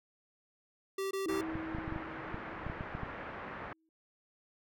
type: tone bursts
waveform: square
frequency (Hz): 388.2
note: G4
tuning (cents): -17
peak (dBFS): -34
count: 3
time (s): 0.98-1.412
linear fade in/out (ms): 5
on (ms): 130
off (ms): 21
type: tone with exponential decay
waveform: sine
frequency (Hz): 321.2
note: E4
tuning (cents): -45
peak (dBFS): -33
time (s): 1.26-3.89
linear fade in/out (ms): 1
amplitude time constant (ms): 570
type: low-pass noise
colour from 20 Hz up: white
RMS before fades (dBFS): -44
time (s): 1.29-3.73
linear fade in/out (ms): 2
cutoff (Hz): 1800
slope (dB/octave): 24
type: clicks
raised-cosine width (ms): 5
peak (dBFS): -27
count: 12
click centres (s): 1.555 / 1.749 / 1.785 / 1.879 / 1.924 / 1.961 / 2.344 / 2.666 / 2.699 / 2.809 / 2.951 / 3.033
effects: none